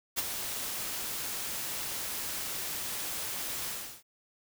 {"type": "noise with ADSR envelope", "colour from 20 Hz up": "white", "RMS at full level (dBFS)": -28, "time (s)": [0.16, 4.03], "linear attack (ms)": 30, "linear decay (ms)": 20, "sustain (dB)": -8, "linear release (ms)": 350, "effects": []}